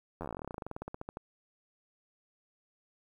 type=slowing click train; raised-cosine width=1 ms; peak=-25 dBFS; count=28; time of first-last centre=0.21-1.171 s; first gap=11 ms; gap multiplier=1.08; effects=10-bit